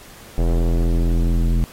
square tone with low-pass filter sweep, 42.19 Hz, E1, 41 cents sharp, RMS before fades -17 dBFS, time 0.38-1.64 s, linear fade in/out 0 ms, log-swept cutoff 550 to 220 Hz, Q 1.4, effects pink hiss -43 dBFS RMS until 1.72 s + AAC 48 kbps

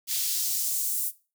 white noise with high-pass filter sweep, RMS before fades -28 dBFS, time 0.07-1.12 s, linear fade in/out 50 ms, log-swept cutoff 3600 to 10000 Hz, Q 1.1, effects noise-tail reverb RT60 0.3 s tail -17 dB re dry

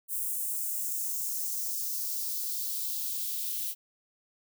violet noise with high-pass filter sweep, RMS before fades -33 dBFS, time 0.08-3.75 s, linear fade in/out 50 ms, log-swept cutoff 9200 to 3000 Hz, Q 1.9, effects none

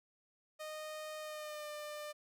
sawtooth tone with pitch glide, 617 to 598.1 Hz, D#5 to D5, -15 to +31 cents, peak -39 dBFS, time 0.59-2.13 s, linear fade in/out 20 ms, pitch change -54 cents, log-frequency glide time 1.19-1.7 s, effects none

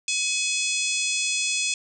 harmonic tone with a mistuned harmonic, 848 Hz, G#5, 36 cents sharp, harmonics 3 / 4 / 5 / 6 / 7 / 8 / 9 / 10, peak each -27 / -30 / -35 / -33 / -32 / -31 / -34 / -33 dBFS, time 0.08-1.74 s, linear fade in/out 2 ms, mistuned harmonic 6, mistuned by -19 cents, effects none

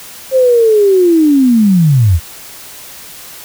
sine linear sweep, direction down, 534 to 73.42 Hz, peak -5 dBFS, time 0.31-2.2 s, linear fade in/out 50 ms, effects white hiss -32 dBFS RMS until 3.44 s

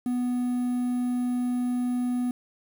triangle tone with quantisation, 246.9 Hz, B3, in tune, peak -22 dBFS, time 0.06-2.31 s, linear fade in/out 2 ms, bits 8, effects none

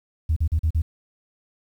sine tone bursts, 79.2 Hz, D#2, 31 cents sharp, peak -16 dBFS, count 5, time 0.29-0.82 s, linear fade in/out 10 ms, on 74 ms, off 40 ms, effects tanh soft clip ceiling -14 dBFS + 9-bit

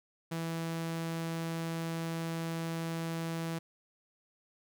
sawtooth tone, 164.81 Hz, E3, in tune, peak -30 dBFS, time 0.31-3.59 s, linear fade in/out 10 ms, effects none

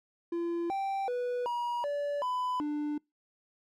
triangle tone with pitch steps, 340.9 / 782 / 491.2 / 958 / 577 / 1001 / 296.8 Hz, F4 / G5 / B4 / A#5 / D5 / B5 / D4, -42 / -4 / -9 / +47 / -31 / +23 / +18 cents, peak -28 dBFS, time 0.32-2.98 s, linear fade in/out 5 ms, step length 380 ms, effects noise-tail reverb RT60 0.2 s tail -26 dB re dry

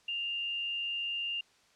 sine tone with frequency modulation, 2800 Hz, F7, 4 cents sharp, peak -32 dBFS, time 0.08-1.41 s, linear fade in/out 5 ms, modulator 95.1 Hz, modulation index 0.41, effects white hiss -65 dBFS RMS until 1.75 s + low-pass 6000 Hz 12 dB/octave

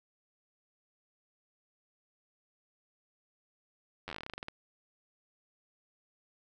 slowing click train, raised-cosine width 0.3 ms, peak -24 dBFS, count 16, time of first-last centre 4.08-4.484 s, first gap 10 ms, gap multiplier 1.13, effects none

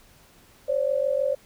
sine tone pair together, 529.5 / 576 Hz, C5 / D5, +21 / -34 cents, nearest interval minor second, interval 145 cents, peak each -24 dBFS, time 0.68-1.35 s, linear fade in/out 10 ms, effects pink hiss -55 dBFS RMS until 1.45 s

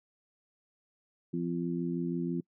harmonic tone, 86.1 Hz, F2, 24 cents flat, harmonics 2 / 3 / 4, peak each -33 / -35 / -36 dBFS, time 1.33-2.41 s, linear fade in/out 10 ms, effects noise-tail reverb RT60 0.1 s tail -26 dB re dry

